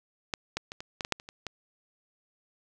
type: clicks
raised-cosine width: 0.2 ms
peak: -12 / -13 / -22 / -22 / -16 / -16 / -8 / -29 / -26 / -18 dBFS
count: 10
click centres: 0.338 / 0.57 / 0.719 / 0.805 / 1.008 / 1.049 / 1.123 / 1.199 / 1.289 / 1.467 s
effects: none